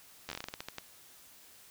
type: slowing click train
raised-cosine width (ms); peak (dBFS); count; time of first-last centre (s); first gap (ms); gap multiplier
0.2; -21; 13; 0.29-0.784; 11; 1.22
effects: white hiss -57 dBFS RMS until 1.7 s